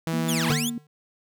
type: tone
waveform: sawtooth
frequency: 163.4 Hz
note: E3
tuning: 15 cents flat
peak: -21 dBFS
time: 0.07-0.52 s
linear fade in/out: 0 ms
type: tone with tremolo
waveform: sine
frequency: 236.1 Hz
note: A#3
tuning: 22 cents sharp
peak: -25 dBFS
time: 0.13-0.78 s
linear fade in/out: 2 ms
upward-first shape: sine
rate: 6.2 Hz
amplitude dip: 40%
type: linear two-way sweep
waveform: 15% pulse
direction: down then up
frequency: 3636 to 784 to 3636 Hz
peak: -20 dBFS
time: 0.28-0.7 s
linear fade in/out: 10 ms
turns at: 0.47 s
type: tone with exponential decay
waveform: square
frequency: 150 Hz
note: D3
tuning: 37 cents sharp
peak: -19 dBFS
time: 0.5-0.87 s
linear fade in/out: 2 ms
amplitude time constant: 79 ms
effects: none